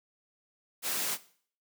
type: noise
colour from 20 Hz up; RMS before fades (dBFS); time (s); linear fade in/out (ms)
white; -32; 0.82-1.18; 50
effects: noise-tail reverb RT60 0.5 s tail -17 dB re dry + high-pass 200 Hz 12 dB/octave